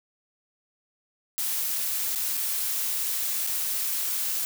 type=noise with dropouts; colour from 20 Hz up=blue; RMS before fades=-28 dBFS; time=1.38-4.45 s; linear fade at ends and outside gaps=0 ms; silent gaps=2.15-2.157 / 2.37-2.374 / 3.466-3.472 s; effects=none